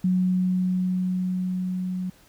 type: tone with level ramp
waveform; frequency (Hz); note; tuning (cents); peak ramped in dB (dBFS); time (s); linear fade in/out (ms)
sine; 183.5; F#3; -14; -18 to -26; 0.04-2.1; 5
effects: pink hiss -56 dBFS RMS until 2.28 s